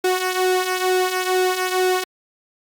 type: tone with flanger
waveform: sawtooth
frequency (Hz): 369.1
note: F#4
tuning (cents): -4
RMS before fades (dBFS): -20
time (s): 0.04-2.04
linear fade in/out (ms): 5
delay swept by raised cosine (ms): 1.7 to 3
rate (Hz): 2.2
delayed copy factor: -0.6
effects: Opus 48 kbps